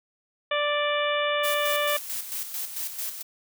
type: harmonic tone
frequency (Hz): 587.3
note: D5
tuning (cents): 0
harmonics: 1 / 2 / 3 / 4 / 5 / 6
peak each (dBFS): -26 / -29 / -31 / -32 / -33 / -34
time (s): 0.51-1.97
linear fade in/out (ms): 5
type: noise with tremolo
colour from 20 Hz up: blue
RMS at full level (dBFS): -31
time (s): 1.43-3.23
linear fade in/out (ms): 20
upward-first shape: square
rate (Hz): 4.5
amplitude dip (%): 55
effects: none